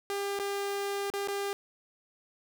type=tone with dropouts; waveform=sawtooth; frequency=400.1 Hz; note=G4; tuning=35 cents sharp; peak=-27 dBFS; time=0.1-1.53 s; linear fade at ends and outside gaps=0 ms; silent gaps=0.39-0.398 / 1.101-1.138 / 1.275-1.284 s; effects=none